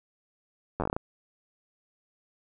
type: slowing click train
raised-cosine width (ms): 1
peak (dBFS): -15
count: 9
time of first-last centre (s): 0.8-0.965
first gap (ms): 10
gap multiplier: 1.2
effects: none